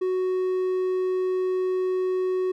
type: tone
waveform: triangle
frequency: 370.4 Hz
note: F#4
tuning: 2 cents sharp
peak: -20 dBFS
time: 0.01-2.52 s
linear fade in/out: 10 ms
effects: none